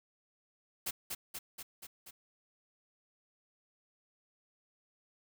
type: noise with echo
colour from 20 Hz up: white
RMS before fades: -36 dBFS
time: 0.86-0.91 s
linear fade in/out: 10 ms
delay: 240 ms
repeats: 5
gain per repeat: -3 dB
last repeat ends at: 2.11 s
effects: none